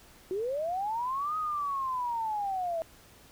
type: linear two-way sweep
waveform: sine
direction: up then down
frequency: 359.2 to 1265 to 643 Hz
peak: -29 dBFS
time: 0.31-2.82 s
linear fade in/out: 0 ms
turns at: 1.37 s
effects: pink hiss -56 dBFS RMS until 3.31 s